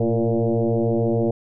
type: tone with frequency modulation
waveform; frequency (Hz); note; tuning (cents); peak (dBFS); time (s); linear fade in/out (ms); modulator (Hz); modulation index
sine; 118.4; A#2; +27; -17; 0-1.31; 5; 115; 4.2
effects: none